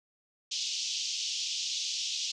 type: band-pass noise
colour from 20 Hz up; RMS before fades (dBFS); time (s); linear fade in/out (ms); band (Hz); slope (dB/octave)
white; -34; 0.51-2.32; 10; 2800 to 6400; 48
effects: none